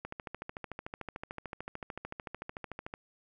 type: click train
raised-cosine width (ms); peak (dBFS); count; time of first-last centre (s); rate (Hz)
0.5; -24; 40; 0.05-2.939; 13.5
effects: none